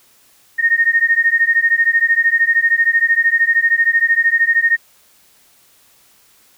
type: beating tone pair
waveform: sine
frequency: 1841 / 1854 Hz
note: A#6 / A#6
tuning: -22 / -10 cents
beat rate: 13 Hz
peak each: -14 dBFS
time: 0.58-4.77 s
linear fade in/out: 20 ms
effects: white hiss -52 dBFS RMS until 6.57 s